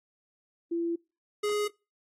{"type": "tone pair in turn", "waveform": ["sine", "square"], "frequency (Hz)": [337.9, 416.4], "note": ["E4", "G#4"], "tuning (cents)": [43, 5], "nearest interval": "major third", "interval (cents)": 362, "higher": "second", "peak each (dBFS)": -27, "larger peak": "neither", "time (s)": [[0.71, 0.96], [1.43, 1.68]], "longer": "neither", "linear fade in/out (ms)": 10, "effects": ["noise-tail reverb RT60 0.3 s tail -26 dB re dry", "AAC 32 kbps"]}